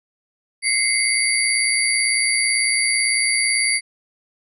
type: tone cluster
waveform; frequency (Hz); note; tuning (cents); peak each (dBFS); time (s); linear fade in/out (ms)
sine; 2056 / 2174 / 4633 / 9790; C7 / C#7 / D8 / D#9; -31 / -34 / -24 / -29; -22; 0.62-3.81; 50
effects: none